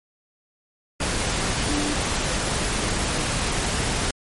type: tone in noise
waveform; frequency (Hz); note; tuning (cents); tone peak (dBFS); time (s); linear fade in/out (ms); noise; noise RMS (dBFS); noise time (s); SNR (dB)
sine; 293.7; D4; 0; -25; 1.69-1.94; 5; pink; -24; 1-4.11; -4
effects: MP3 48 kbps